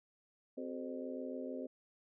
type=harmonic tone with a mistuned harmonic; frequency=86.6 Hz; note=F2; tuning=14 cents flat; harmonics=3 / 4 / 5 / 6 / 7; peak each=-43 / -48 / -48 / -46 / -49 dBFS; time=0.57-1.67 s; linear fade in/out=10 ms; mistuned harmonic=4; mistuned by=+120 cents; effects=none